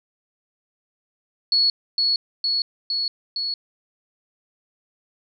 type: tone with echo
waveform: sine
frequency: 4376 Hz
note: C#8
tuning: 23 cents flat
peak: -15 dBFS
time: 1.52-1.7 s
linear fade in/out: 2 ms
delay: 460 ms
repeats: 4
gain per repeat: -2 dB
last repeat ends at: 3.54 s
effects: none